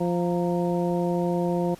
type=harmonic tone with a mistuned harmonic; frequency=174.61 Hz; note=F3; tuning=in tune; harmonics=1 / 2 / 3 / 4 / 5; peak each=-25 / -27 / -29 / -33 / -35 dBFS; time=0-1.75 s; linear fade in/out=10 ms; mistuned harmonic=5; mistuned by=+98 cents; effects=pink hiss -50 dBFS RMS until 1.79 s + resampled to 32000 Hz